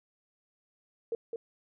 sine tone with echo, 460.2 Hz, A#4, 22 cents flat, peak -29 dBFS, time 1.12-1.15 s, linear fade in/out 2 ms, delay 210 ms, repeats 1, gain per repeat -4 dB, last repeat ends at 1.36 s, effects none

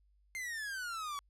45% pulse exponential sweep, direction down, 2115 to 1120 Hz, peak -38 dBFS, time 0.35-1.19 s, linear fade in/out 0 ms, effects added 50 Hz sine -66 dBFS peak until 1.29 s + low-pass 12000 Hz 12 dB/octave

